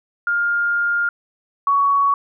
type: tone pair in turn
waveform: sine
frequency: 1409 / 1120.7 Hz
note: F6 / C#6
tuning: +15 / +19 cents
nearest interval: major third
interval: 396 cents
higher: first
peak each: -16 / -13 dBFS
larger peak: second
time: 0.27-1.09 / 1.67-2.14 s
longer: first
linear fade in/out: 2 ms
effects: none